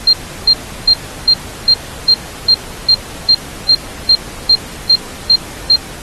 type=tone bursts; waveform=sine; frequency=4186 Hz; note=C8; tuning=in tune; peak=-4 dBFS; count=15; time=0.07-5.76 s; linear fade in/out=5 ms; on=62 ms; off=340 ms; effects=pink hiss -30 dBFS RMS until 6.02 s + AAC 32 kbps